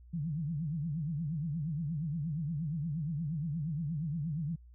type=tone with vibrato; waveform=sine; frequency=155.56 Hz; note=D#3; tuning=in tune; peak=-32 dBFS; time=0.13-4.56 s; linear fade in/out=10 ms; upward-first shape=triangle; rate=8.5 Hz; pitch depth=230 cents each way; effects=added 60 Hz sine -52 dBFS peak until 4.74 s